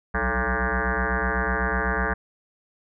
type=tone with frequency modulation; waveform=sine; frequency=810 Hz; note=G#5; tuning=43 cents flat; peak=-21 dBFS; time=0.14-2.14 s; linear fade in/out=10 ms; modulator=124 Hz; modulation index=7.8; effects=none